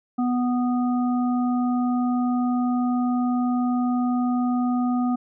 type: harmonic tone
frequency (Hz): 246.9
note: B3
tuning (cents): 0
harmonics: 1 / 3 / 5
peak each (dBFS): -20 / -30 / -34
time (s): 0.18-5.16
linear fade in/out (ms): 10
effects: none